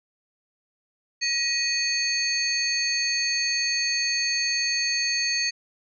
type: tone cluster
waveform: sine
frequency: 1907 / 2485 / 4439 / 6400 Hz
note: A#6 / D#7 / C#8 / G8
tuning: +39 / -3 / +2 / +35 cents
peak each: -30 / -29 / -25 / -30 dBFS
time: 1.21-5.51 s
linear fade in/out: 20 ms
effects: none

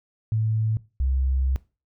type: tone pair in turn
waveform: sine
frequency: 110 / 65.82 Hz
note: A2 / C2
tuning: 0 / +11 cents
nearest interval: major sixth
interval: 889 cents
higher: first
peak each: -20 dBFS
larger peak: neither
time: 0.32-0.77 / 1-1.56 s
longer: second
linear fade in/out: 0 ms
effects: noise-tail reverb RT60 0.3 s tail -19 dB re dry

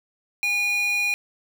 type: tone with high-pass filter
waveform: square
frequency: 815 Hz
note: G#5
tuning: 33 cents flat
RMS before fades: -23 dBFS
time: 0.43-1.14 s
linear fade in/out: 0 ms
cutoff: 2200 Hz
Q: 6.5
effects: none

